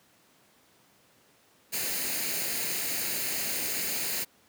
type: noise with comb filter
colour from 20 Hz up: white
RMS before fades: -31 dBFS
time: 1.72-4.25 s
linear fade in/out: 20 ms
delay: 0.44 ms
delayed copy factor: +0.55
effects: pink hiss -62 dBFS RMS until 4.48 s + high-pass 150 Hz 12 dB/octave